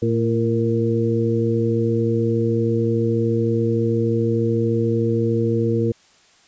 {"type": "harmonic tone with a mistuned harmonic", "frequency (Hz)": 113.6, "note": "A#2", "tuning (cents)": -44, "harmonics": [1, 2, 3, 4], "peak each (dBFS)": [-21, -23, -23, -22], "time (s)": [0.02, 5.92], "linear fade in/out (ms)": 5, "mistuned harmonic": 4, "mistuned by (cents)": 37, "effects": ["white hiss -54 dBFS RMS until 6.47 s", "resampled to 16000 Hz"]}